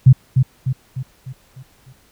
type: tone with echo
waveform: sine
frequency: 130.2 Hz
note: C3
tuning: 8 cents flat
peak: -3 dBFS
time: 0.06-0.13 s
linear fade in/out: 10 ms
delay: 300 ms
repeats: 6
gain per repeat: -6 dB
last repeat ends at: 1.93 s
effects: pink hiss -54 dBFS RMS until 2.11 s